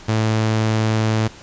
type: tone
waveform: sawtooth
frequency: 110 Hz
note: A2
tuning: in tune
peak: -12 dBFS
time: 0.08-1.28 s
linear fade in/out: 10 ms
effects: pink hiss -41 dBFS RMS until 1.42 s + resampled to 16000 Hz